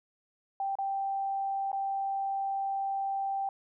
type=tone with dropouts; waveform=sine; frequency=784 Hz; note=G5; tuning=in tune; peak=-29 dBFS; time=0.6-3.49 s; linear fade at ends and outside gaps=2 ms; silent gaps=0.754-0.786 / 1.717-1.729 s; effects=none